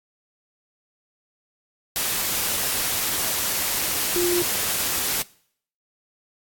sine tone in noise, 351.8 Hz, F4, 13 cents sharp, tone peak -20 dBFS, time 4.16-4.42 s, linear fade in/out 0 ms, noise white, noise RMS -24 dBFS, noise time 1.96-5.22 s, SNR +1 dB, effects noise-tail reverb RT60 0.6 s tail -22 dB re dry + AAC 64 kbps

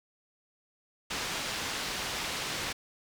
white low-pass noise, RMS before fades -35 dBFS, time 1.1-2.73 s, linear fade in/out 10 ms, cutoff 4700 Hz, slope 12 dB/octave, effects none

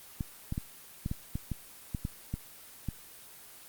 clicks, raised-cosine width 5 ms, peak -20 dBFS, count 11, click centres 0.208 / 0.524 / 0.579 / 1.061 / 1.114 / 1.355 / 1.517 / 1.948 / 2.051 / 2.34 / 2.887 s, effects white hiss -51 dBFS RMS until 3.68 s + Opus 24 kbps

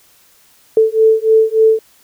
sine beating tone pair, 440 / 443.4 Hz, A4 / A4, 0 / +13 cents, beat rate 3.4 Hz, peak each -11 dBFS, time 0.77-1.79 s, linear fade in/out 2 ms, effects white hiss -50 dBFS RMS until 2.03 s

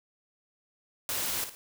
white noise with echo, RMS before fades -32 dBFS, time 1.09-1.44 s, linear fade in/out 0 ms, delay 55 ms, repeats 2, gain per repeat -9 dB, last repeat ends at 1.55 s, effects none

